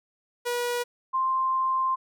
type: tone pair in turn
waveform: sawtooth / sine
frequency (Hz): 483.9 / 1048.7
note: B4 / C6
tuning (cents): -35 / +4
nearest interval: octave + minor second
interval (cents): 1339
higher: second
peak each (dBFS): -22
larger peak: neither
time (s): 0.45-0.84 / 1.13-1.96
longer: second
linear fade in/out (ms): 20
effects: none